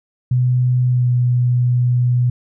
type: tone with pitch glide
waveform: sine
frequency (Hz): 125.3 to 123.29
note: B2 to B2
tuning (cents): +25 to -3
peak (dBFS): -12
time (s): 0.31-2.3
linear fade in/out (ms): 5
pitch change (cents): -28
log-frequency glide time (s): 0.88-1.08
effects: none